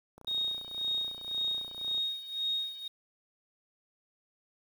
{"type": "click train", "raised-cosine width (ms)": 1, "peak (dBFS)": -37, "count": 55, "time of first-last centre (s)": [0.18, 1.98], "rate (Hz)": 30}
{"type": "tone with tremolo", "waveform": "sine", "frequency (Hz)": 3733, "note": "A#7", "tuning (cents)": 2, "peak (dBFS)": -28, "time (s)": [0.27, 2.88], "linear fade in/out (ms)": 5, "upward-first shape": "sine", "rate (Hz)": 1.9, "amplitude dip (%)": 80}
{"effects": ["9-bit"]}